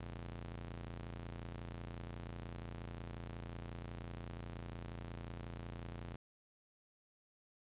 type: ring-modulated tone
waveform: sawtooth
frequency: 85.7 Hz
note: F2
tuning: 32 cents flat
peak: -38 dBFS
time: 0-6.16 s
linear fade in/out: 5 ms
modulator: 27.4 Hz
effects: resampled to 8000 Hz + 12-bit